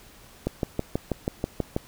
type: click train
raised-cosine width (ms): 2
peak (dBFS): -11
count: 9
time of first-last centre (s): 0.47-1.764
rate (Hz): 6.18
effects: pink hiss -51 dBFS RMS until 1.87 s